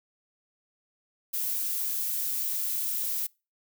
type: noise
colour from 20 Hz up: violet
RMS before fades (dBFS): -30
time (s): 1.33-3.27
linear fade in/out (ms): 10
effects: noise-tail reverb RT60 0.3 s tail -26 dB re dry